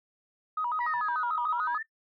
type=tone with vibrato; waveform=sine; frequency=1100 Hz; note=C#6; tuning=14 cents flat; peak=-27 dBFS; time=0.57-1.78 s; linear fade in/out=5 ms; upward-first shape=square; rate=6.8 Hz; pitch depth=230 cents each way
type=linear two-way sweep; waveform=sine; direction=down then up; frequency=1975.5 to 1174.7 to 1819 Hz; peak=-33 dBFS; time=0.8-1.83 s; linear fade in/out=10 ms; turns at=1.46 s
type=tone with exponential decay; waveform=sine; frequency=1017 Hz; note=C6; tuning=50 cents flat; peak=-32 dBFS; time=1.58-1.66 s; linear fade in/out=1 ms; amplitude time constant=16 ms
effects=noise-tail reverb RT60 0.1 s tail -20 dB re dry + tanh soft clip ceiling -19 dBFS